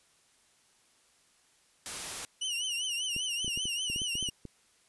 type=noise; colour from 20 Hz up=white; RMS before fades=-38 dBFS; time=1.86-2.25 s; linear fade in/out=0 ms
type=tone with vibrato; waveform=sawtooth; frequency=2912 Hz; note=F#7; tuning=28 cents flat; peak=-28 dBFS; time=2.41-4.3 s; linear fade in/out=10 ms; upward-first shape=triangle; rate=5.1 Hz; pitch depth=120 cents each way
type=clicks; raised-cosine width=3 ms; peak=-29 dBFS; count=12; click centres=3.164 / 3.446 / 3.479 / 3.575 / 3.655 / 3.9 / 3.961 / 4.018 / 4.154 / 4.227 / 4.288 / 4.453 s
effects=white hiss -66 dBFS RMS until 4.88 s + resampled to 24000 Hz